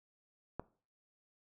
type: click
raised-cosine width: 1 ms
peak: -24 dBFS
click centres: 0.596 s
effects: noise-tail reverb RT60 0.4 s tail -20 dB re dry